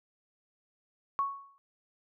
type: tone with exponential decay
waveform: sine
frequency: 1108.7 Hz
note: C#6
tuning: in tune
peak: -24 dBFS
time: 1.19-1.58 s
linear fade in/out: 0 ms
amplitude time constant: 83 ms
effects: none